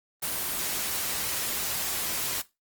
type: noise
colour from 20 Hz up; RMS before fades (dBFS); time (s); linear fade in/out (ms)
white; -30; 0.22-2.42; 10
effects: noise-tail reverb RT60 0.2 s tail -17 dB re dry + Opus 24 kbps

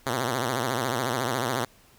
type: tone with vibrato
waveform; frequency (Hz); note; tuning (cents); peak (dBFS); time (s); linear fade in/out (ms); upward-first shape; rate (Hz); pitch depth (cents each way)
5% pulse; 124.5; B2; +14; -14; 0.06-1.65; 5; triangle; 14; 190
effects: pink hiss -57 dBFS RMS until 1.98 s

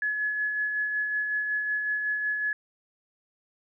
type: tone with tremolo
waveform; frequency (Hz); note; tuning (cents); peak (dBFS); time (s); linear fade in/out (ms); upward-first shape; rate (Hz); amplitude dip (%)
sine; 1700; G#6; +40; -24; 0.02-2.53; 2; sine; 5.4; 35
effects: none

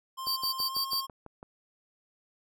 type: tone with pitch glide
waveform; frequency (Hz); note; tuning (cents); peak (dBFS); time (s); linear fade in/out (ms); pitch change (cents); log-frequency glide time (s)
square; 1052 to 1071.6; C6 to C6; +9 to +41; -36; 0.17-1.07; 20; +32; 0.69-0.75
type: tone bursts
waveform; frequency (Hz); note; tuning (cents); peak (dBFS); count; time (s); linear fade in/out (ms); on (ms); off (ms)
45% pulse; 4622; D8; -28; -27; 5; 0.26-1.014; 20; 110; 51
type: click train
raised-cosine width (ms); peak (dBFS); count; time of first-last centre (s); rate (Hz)
1; -31; 8; 0.27-1.429; 6.04
effects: none

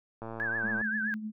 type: click train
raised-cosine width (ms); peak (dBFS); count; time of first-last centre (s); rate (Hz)
1; -26; 68; 0.22-0.813; 113
type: tone with vibrato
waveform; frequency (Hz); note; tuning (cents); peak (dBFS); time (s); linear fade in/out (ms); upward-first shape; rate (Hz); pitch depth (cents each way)
sine; 1624; G#6; -39; -29; 0.4-1.14; 0; triangle; 7.6; 140
type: tone with tremolo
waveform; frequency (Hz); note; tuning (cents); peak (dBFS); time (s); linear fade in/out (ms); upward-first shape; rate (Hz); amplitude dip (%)
sine; 215.3; A3; -37; -32; 0.63-1.32; 20; triangle; 9.9; 55
effects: none

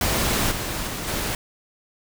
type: noise with level steps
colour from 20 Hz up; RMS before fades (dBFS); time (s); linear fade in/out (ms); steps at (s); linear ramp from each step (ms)
pink; -22 / -28 / -30 / -26; 0.01-1.35; 2; 0.51 / 0.87 / 1.07; 10
effects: none

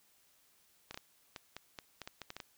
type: clicks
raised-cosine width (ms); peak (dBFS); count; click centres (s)
0.2; -26; 12; 0.91 / 0.944 / 0.975 / 1.362 / 1.566 / 1.788 / 2.017 / 2.075 / 2.217 / 2.304 / 2.366 / 2.402
effects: white hiss -69 dBFS RMS until 2.57 s

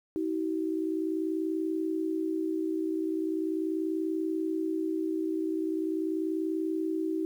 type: tone pair together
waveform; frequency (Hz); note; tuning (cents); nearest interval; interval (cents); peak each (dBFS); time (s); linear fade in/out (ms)
sine; 319.1 / 379.5; D#4 / F#4; +44 / +44; minor third; 300; -29 / -33; 0.16-7.25; 0
effects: 10-bit

